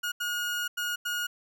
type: tone bursts at uneven times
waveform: 30% pulse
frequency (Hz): 1438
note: F#6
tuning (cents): -50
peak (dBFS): -26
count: 4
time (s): 0.03-0.12 / 0.2-0.68 / 0.77-0.96 / 1.05-1.27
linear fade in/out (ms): 10
effects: none